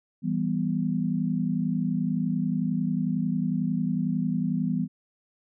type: chord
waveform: sine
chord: E minor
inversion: none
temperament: equal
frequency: 164.81 / 196 / 246.9 Hz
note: E3 / G3 / B3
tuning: 0 / 0 / 0 cents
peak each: -28 dBFS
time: 0.22-4.88 s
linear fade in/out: 50 ms
effects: none